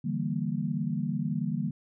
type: chord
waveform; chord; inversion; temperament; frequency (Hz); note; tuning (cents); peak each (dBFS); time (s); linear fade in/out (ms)
sine; E half-diminished seventh; third; equal; 146.83 / 164.81 / 196 / 233.1; D3 / E3 / G3 / Bb3; 0 / 0 / 0 / 0; -33; 0.04-1.71; 10
effects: none